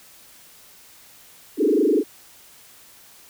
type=tone with frequency modulation; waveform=sine; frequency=361.3 Hz; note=F#4; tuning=41 cents flat; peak=-15 dBFS; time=1.57-2.04 s; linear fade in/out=50 ms; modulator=24.5 Hz; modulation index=3.5; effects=white hiss -49 dBFS RMS until 3.29 s